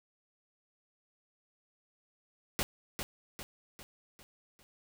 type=noise with echo; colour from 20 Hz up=pink; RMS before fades=-32 dBFS; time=2.59-2.63 s; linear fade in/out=0 ms; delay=400 ms; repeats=5; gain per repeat=-6 dB; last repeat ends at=4.63 s; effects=none